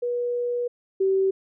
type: tone pair in turn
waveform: sine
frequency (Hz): 484.6 / 384.6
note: B4 / G4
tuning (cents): -33 / -33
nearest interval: major third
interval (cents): 400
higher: first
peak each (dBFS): -23 / -18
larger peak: second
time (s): 0.02-0.68 / 1-1.31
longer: first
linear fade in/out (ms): 10
effects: none